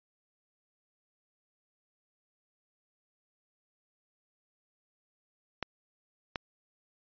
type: clicks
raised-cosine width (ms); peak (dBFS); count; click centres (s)
0.3; -16; 2; 5.627 / 6.358
effects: resampled to 11025 Hz